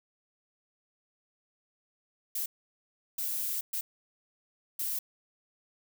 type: noise bursts at uneven times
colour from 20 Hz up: violet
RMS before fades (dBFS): -33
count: 4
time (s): 2.35-2.46 / 3.18-3.61 / 3.73-3.81 / 4.79-4.99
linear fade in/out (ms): 5
effects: none